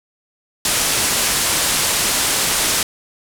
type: low-pass noise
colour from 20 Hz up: white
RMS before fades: -18 dBFS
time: 0.65-2.83 s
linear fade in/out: 2 ms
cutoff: 11000 Hz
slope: 24 dB/octave
effects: none